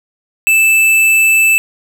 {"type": "tone with hard clipping", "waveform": "triangle", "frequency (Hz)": 2637, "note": "E7", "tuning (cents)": 0, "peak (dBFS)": -8, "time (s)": [0.47, 1.58], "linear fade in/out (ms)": 0, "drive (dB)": 18, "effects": []}